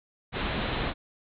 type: low-pass noise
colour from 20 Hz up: pink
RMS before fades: -30 dBFS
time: 0.32-0.94 s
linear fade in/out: 50 ms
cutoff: 4000 Hz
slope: 96 dB/octave
effects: none